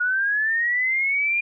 sine linear sweep, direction up, 1441 to 2420 Hz, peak -19 dBFS, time 0-1.41 s, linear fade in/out 10 ms, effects none

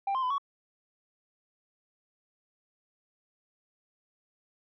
sine tone with pitch steps, 790 / 1048 / 1007 / 1119 Hz, G5 / C6 / B5 / C#6, +13 / +2 / +33 / +16 cents, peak -24 dBFS, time 0.07-0.382 s, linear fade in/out 5 ms, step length 78 ms, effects tanh soft clip ceiling -26 dBFS

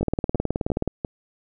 two click trains, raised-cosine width 2 ms, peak -9 / -12 dBFS, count 17 / 4, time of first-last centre 0.03-0.877 / 0.01-1.048 s, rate 18.9 / 2.89 Hz, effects none

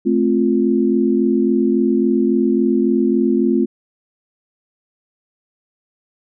sine chord, F major, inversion first, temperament just, 218.3 / 261.9 / 349.2 Hz, A3 / C4 / F4, -13 / +2 / 0 cents, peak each -17 dBFS, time 0.05-3.66 s, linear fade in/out 20 ms, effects none

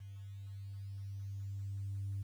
sine tone with level ramp, 98.8 Hz, G2, 14 cents sharp, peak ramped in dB -46 to -35 dBFS, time 0-2.23 s, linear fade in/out 10 ms, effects tanh soft clip ceiling -33 dBFS + 11-bit

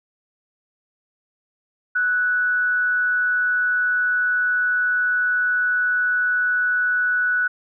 sine tone with frequency modulation, 1480 Hz, F#6, in tune, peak -17 dBFS, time 1.95-7.48 s, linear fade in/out 10 ms, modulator 166 Hz, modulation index 0.23, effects none

